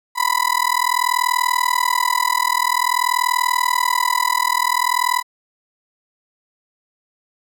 35% pulse tone with amplitude modulation, 992 Hz, B5, 7 cents sharp, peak -10 dBFS, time 0.15-5.23 s, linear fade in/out 50 ms, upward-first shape sine, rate 40.5 Hz, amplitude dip 100%, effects none

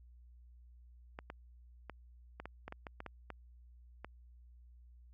clicks, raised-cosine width 0.5 ms, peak -29 dBFS, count 12, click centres 1.189 / 1.301 / 1.897 / 2.4 / 2.456 / 2.68 / 2.724 / 2.868 / 3.004 / 3.063 / 3.303 / 4.046 s, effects added 60 Hz sine -56 dBFS peak until 5.13 s

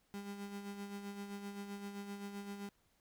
35% pulse tone with tremolo, 201.1 Hz, G3, 44 cents sharp, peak -40 dBFS, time 0.14-2.69 s, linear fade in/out 0 ms, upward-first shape sine, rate 7.7 Hz, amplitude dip 50%, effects pink hiss -75 dBFS RMS until 3 s

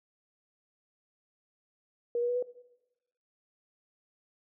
sine tone with pitch steps, 475.9 / 482.3 / 488.7 / 495.3 Hz, A#4 / B4 / B4 / B4, +36 / -41 / -18 / +5 cents, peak -27 dBFS, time 2.15-2.426 s, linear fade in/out 2 ms, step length 69 ms, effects noise-tail reverb RT60 1.0 s tail -19 dB re dry

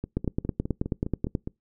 two click trains, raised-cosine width 3 ms, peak -12 / -18 dBFS, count 12 / 8, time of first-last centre 0.17-1.352 / 0.04-1.474 s, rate 9.31 / 4.88 Hz, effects noise-tail reverb RT60 0.2 s tail -25 dB re dry

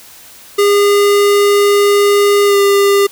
square tone with pitch glide, 406.7 to 400.4 Hz, G#4 to G4, -36 to +37 cents, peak -8 dBFS, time 0.58-3.07 s, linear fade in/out 10 ms, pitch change -27 cents, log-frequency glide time 2.46-2.56 s, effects white hiss -38 dBFS RMS until 3.11 s

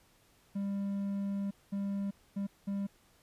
triangle tone bursts at uneven times, 198.8 Hz, G3, 25 cents sharp, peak -30 dBFS, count 4, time 0.55-1.51 / 1.72-2.11 / 2.36-2.47 / 2.67-2.87 s, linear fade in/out 10 ms, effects pink hiss -66 dBFS RMS until 3.22 s + resampled to 32000 Hz

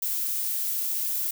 violet noise, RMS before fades -28 dBFS, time 0.02-1.31 s, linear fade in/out 5 ms, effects none

